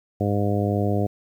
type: harmonic tone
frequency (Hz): 102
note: G#2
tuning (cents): -31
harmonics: 1 / 2 / 3 / 4 / 5 / 6 / 7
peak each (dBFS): -23 / -26 / -28 / -29 / -30 / -31 / -31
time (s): 0.2-1.07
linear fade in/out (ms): 10
effects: 9-bit